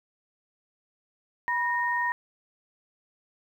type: tone pair together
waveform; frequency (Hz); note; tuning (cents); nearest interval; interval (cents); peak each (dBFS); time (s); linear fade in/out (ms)
sine; 973 / 1850.6; B5 / A#6; -26 / -13; major seventh; 1113; -27 / -27; 1.48-2.12; 0
effects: 10-bit